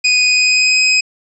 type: tone with pitch glide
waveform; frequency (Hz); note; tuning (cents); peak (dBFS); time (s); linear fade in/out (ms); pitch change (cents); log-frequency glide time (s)
25% pulse; 2489 to 2521; D#7 to D#7; 0 to +22; -6; 0.04-1.01; 10; +22; 0.26-0.82
effects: resampled to 22050 Hz